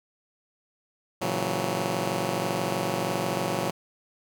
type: chord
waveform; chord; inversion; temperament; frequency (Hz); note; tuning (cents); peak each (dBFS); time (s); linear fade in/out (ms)
10% pulse; F# dominant seventh; first; just; 115.62 / 138.75 / 166.5 / 185; A#2 / C#3 / E3 / F#3; -14 / +2 / +18 / 0; -25 / -26 / -24 / -22; 1.21-3.71; 10
effects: none